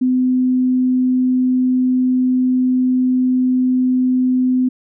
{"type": "tone", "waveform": "sine", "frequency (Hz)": 254.4, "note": "C4", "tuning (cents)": -48, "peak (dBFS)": -12, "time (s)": [0.01, 4.69], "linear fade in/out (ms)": 10, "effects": []}